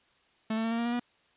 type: tone with pitch steps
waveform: 45% pulse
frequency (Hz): 220 / 223.6 / 227.2 / 230.9 / 234.7 / 238.5 / 242.4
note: A3 / A3 / A#3 / A#3 / A#3 / A#3 / B3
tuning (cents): 0 / +28 / -44 / -16 / +12 / +40 / -32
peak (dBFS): -28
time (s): 0.5-0.997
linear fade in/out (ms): 5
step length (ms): 71
effects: white hiss -66 dBFS RMS until 1.36 s + resampled to 8000 Hz